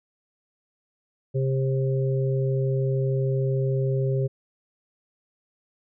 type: harmonic tone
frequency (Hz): 133.2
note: C3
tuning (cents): +31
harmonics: 1 / 3 / 4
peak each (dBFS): -22 / -28 / -32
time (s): 1.34-4.28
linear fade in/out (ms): 20
effects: none